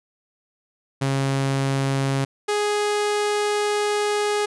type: tone pair in turn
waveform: sawtooth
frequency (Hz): 136.2 / 415.8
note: C#3 / G#4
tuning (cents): -30 / +2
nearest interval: octave + perfect fifth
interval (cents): 1932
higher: second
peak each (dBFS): -16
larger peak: neither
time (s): 1.01-2.25 / 2.48-4.46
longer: second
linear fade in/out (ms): 10
effects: resampled to 24000 Hz